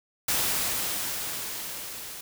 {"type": "noise with level ramp", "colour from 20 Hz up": "white", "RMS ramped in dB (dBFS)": [-25, -40], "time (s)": [0.28, 2.21], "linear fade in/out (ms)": 5, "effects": []}